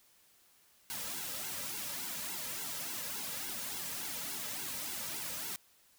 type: noise with flanger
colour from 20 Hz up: white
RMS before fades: -40 dBFS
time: 0.9-5.56 s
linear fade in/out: 0 ms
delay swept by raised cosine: 1.6 to 2.8 ms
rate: 3.5 Hz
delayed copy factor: -0.95
effects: white hiss -66 dBFS RMS until 5.98 s